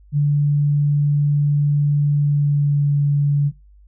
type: tone with pitch glide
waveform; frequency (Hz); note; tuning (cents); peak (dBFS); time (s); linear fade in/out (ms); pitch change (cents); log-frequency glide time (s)
sine; 145.5 to 143.75; D3 to D3; -16 to -37; -13; 0.12-3.52; 50; -21; 2.14-2.93
effects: noise-tail reverb RT60 0.2 s tail -20 dB re dry + added 50 Hz sine -45 dBFS peak until 3.87 s